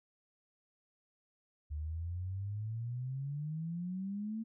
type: exponential sweep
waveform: sine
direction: up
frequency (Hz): 73.2 to 226.9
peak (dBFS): -36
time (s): 1.7-4.44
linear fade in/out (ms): 20
effects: none